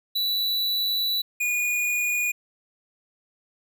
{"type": "tone pair in turn", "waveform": "square", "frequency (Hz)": [3951, 2448], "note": ["B7", "D#7"], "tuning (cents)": [0, -29], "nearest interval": "minor sixth", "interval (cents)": 829, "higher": "first", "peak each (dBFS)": -23, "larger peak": "neither", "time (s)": [[0.15, 1.22], [1.4, 2.32]], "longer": "first", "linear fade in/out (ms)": 10, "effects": []}